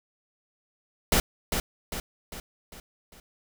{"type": "noise with echo", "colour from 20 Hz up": "pink", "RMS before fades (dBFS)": -21, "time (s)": [1.12, 1.2], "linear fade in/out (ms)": 2, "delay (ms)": 400, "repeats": 5, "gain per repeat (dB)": -6, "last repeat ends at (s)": 3.2, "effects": []}